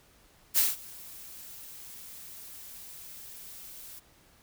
blue noise with ADSR envelope, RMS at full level -22 dBFS, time 0.54-4 s, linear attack 38 ms, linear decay 180 ms, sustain -24 dB, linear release 18 ms, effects pink hiss -61 dBFS RMS until 4.42 s

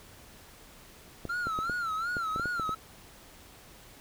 clicks, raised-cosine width 2 ms, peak -23 dBFS, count 10, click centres 1.253 / 1.47 / 1.589 / 1.697 / 2.168 / 2.361 / 2.397 / 2.457 / 2.597 / 2.693 s
triangle tone with vibrato, 1359 Hz, F6, 48 cents flat, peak -28 dBFS, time 1.29-2.75 s, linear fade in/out 10 ms, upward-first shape sine, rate 2.7 Hz, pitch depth 120 cents each way
effects pink hiss -53 dBFS RMS until 4 s

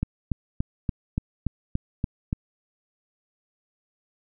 click train, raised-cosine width 5 ms, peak -12 dBFS, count 9, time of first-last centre 0.03-2.329 s, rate 3.48 Hz, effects none

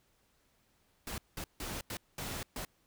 pink noise bursts at uneven times, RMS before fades -40 dBFS, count 6, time 1.07-1.18 / 1.37-1.44 / 1.6-1.81 / 1.9-1.97 / 2.18-2.43 / 2.56-2.65 s, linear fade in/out 2 ms, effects pink hiss -72 dBFS RMS until 2.86 s

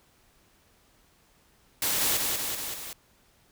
white noise with echo, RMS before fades -27 dBFS, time 1.82-2.17 s, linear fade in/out 2 ms, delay 190 ms, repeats 4, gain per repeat -3 dB, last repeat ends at 2.93 s, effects pink hiss -63 dBFS RMS until 3.51 s

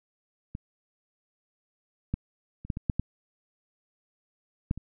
clicks, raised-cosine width 5 ms, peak -23 / -15 / -29 / -15 / -21 / -12 / -14 / -14 / -26 dBFS, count 9, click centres 0.551 / 2.14 / 2.65 / 2.702 / 2.771 / 2.898 / 2.996 / 4.711 / 4.776 s, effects none

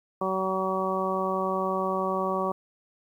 harmonic tone, 189.2 Hz, F#3, 39 cents sharp, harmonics 1 / 2 / 3 / 4 / 5 / 6, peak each -33 / -31 / -31 / -34 / -34 / -30 dBFS, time 0.21-2.52 s, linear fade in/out 5 ms, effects 10-bit

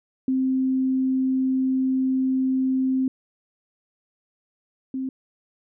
sine tone pair in turn, 261.6 / 263 Hz, C4 / C4, 0 / +9 cents, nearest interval unison, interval 9 cents, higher second, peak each -19 / -25 dBFS, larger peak first, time 0.28-3.08 / 4.94-5.09 s, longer first, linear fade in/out 2 ms, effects none

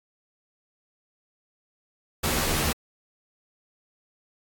pink noise with comb filter, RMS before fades -25 dBFS, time 2.23-2.73 s, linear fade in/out 10 ms, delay 13 ms, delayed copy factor +0.65, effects AAC 64 kbps

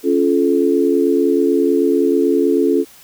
sine chord, Db augmented, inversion none, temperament just, 277.2 / 346.5 / 433.1 Hz, Db4 / F4 / A4, 0 / -14 / -27 cents, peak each -16 dBFS, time 0.03-2.85 s, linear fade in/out 50 ms, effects white hiss -44 dBFS RMS until 3.03 s

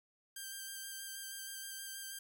5% pulse tone with vibrato, 1581 Hz, G6, 14 cents sharp, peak -33 dBFS, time 0.36-2.19 s, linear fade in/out 5 ms, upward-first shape square, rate 6.3 Hz, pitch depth 14 cents each way, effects 11-bit

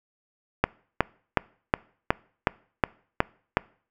click train, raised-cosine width 0.5 ms, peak -3 dBFS, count 9, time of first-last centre 0.64-3.57 s, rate 2.73 Hz, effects noise-tail reverb RT60 0.5 s tail -24 dB re dry

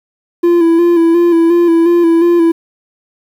triangle tone with vibrato, 338.7 Hz, E4, 47 cents sharp, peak -4 dBFS, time 0.43-2.52 s, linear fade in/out 10 ms, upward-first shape square, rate 2.8 Hz, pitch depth 34 cents each way, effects 7-bit

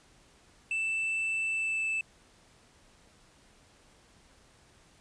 triangle tone with pitch glide, 2651 to 2634 Hz, E7 to E7, +9 to -2 cents, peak -27 dBFS, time 0.71-2.01 s, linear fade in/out 2 ms, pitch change -11 cents, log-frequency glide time 1.49-1.85 s, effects pink hiss -61 dBFS RMS until 5 s + resampled to 22050 Hz

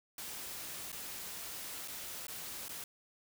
white noise with dropouts, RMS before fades -44 dBFS, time 0.18-2.84 s, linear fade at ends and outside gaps 2 ms, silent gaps 0.919-0.927 / 1.877-1.881 / 2.269-2.282 / 2.683-2.692 s, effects none

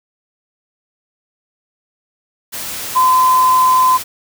sine tone in noise, 1024 Hz, C6, 38 cents flat, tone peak -8 dBFS, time 2.95-3.98 s, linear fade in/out 20 ms, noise white, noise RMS -25 dBFS, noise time 2.52-4.04 s, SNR +14 dB, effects none

